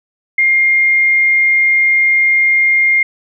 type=tone; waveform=sine; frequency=2120 Hz; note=C7; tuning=22 cents sharp; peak=-8 dBFS; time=0.38-3.03 s; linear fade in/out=5 ms; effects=none